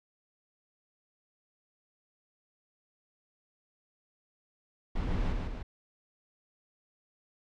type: noise with echo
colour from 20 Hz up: brown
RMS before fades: -32 dBFS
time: 4.95-5.33 s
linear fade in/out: 10 ms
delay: 150 ms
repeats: 2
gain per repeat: -3 dB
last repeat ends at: 5.63 s
effects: low-pass 4000 Hz 12 dB/octave